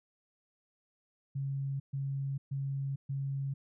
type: tone bursts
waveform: sine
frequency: 137.4 Hz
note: C#3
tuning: 15 cents flat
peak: -32 dBFS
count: 4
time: 1.35-3.54 s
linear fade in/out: 10 ms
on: 450 ms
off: 130 ms
effects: none